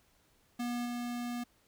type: tone with level steps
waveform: square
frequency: 241.3 Hz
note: B3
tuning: 40 cents flat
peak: -34 / -36 dBFS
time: 0.59-1.44 s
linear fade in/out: 10 ms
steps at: 0.85 s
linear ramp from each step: 10 ms
effects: pink hiss -69 dBFS RMS until 1.67 s

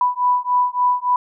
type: beating tone pair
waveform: sine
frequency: 987.8 / 991.3 Hz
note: B5 / B5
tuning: 0 / +6 cents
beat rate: 3.5 Hz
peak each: -18 / -18 dBFS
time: 0.01-1.16 s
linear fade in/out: 2 ms
effects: none

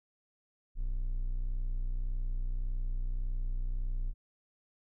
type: tone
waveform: triangle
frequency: 30.87 Hz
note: B0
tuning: in tune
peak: -28 dBFS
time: 0.75-4.14 s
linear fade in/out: 50 ms
effects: none

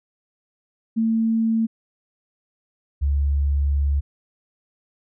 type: tone pair in turn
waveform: sine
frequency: 224.8 / 70.81 Hz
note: A3 / C#2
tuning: +37 / +37 cents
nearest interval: octave + minor sixth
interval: 2000 cents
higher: first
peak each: -17 dBFS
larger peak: neither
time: 0.96-1.67 / 3.01-4.01 s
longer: second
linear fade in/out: 20 ms
effects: none

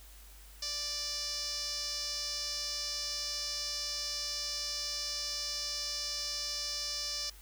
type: tone with band-pass filter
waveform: sawtooth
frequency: 587.3 Hz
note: D5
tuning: in tune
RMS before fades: -37 dBFS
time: 0.62-7.3 s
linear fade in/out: 5 ms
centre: 5200 Hz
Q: 6
effects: added 50 Hz sine -52 dBFS peak until 7.41 s + white hiss -57 dBFS RMS until 7.41 s

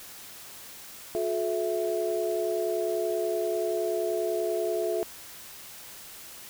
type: tone cluster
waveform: sine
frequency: 360.2 / 430.6 / 661 Hz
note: F#4 / A4 / E5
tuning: -46 / -37 / +5 cents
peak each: -30 dBFS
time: 1.15-5.03 s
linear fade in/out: 0 ms
effects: white hiss -45 dBFS RMS until 6.49 s

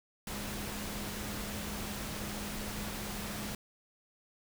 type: tone in noise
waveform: sine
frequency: 206.8 Hz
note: G#3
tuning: 7 cents flat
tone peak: -43 dBFS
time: 0.27-3.55 s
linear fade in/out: 2 ms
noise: pink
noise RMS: -40 dBFS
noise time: 0.27-3.55 s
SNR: -6 dB
effects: none

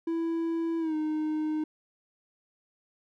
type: tone with pitch glide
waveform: triangle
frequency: 330.8 to 308.6 Hz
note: E4 to D#4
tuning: +6 to -14 cents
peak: -25 dBFS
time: 0.07-1.64 s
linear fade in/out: 5 ms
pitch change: -120 cents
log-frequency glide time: 0.79-0.95 s
effects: none

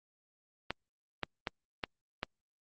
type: clicks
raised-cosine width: 0.3 ms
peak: -17 dBFS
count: 5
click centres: 0.706 / 1.233 / 1.472 / 1.838 / 2.231 s
effects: Opus 48 kbps

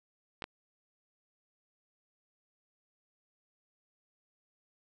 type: clicks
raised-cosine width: 0.3 ms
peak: -22 dBFS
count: 2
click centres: 0.422 / 0.441 s
effects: none

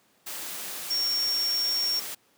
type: tone in noise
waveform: sine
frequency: 5520 Hz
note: F8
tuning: 21 cents flat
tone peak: -24 dBFS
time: 0.9-2 s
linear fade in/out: 10 ms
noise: white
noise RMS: -36 dBFS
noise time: 0.26-2.15 s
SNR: +9 dB
effects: pink hiss -64 dBFS RMS until 2.37 s + high-pass 200 Hz 12 dB/octave

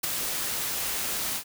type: noise with ADSR envelope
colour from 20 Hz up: white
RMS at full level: -25 dBFS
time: 0.03-1.44 s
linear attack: 12 ms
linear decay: 11 ms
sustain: -5 dB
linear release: 77 ms
effects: none

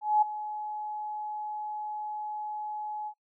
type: tone with ADSR envelope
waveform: sine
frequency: 847 Hz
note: G#5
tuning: 34 cents sharp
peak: -18 dBFS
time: 0.01-3.14 s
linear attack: 210 ms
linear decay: 9 ms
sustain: -15 dB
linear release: 70 ms
effects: noise-tail reverb RT60 0.1 s tail -23 dB re dry

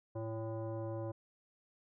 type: tone with frequency modulation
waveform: sine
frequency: 110.4 Hz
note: A2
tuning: 6 cents sharp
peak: -37 dBFS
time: 0.15-1.12 s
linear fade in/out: 10 ms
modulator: 448 Hz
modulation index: 1.2
effects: none

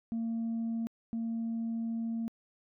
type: tone pair in turn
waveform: sine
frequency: 228.4 / 228.4 Hz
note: A#3 / A#3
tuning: -35 / -35 cents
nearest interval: unison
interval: 0 cents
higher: neither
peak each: -29 / -30 dBFS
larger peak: first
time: 0.12-0.87 / 1.13-2.28 s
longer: second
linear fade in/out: 0 ms
effects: tanh soft clip ceiling -29 dBFS

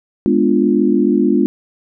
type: chord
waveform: sine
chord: G# diminished seventh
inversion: none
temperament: equal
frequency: 207.7 / 246.9 / 293.7 / 349.2 Hz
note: G#3 / B3 / D4 / F4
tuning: 0 / 0 / 0 / 0 cents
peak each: -16 dBFS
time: 0.26-1.46 s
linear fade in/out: 0 ms
effects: none

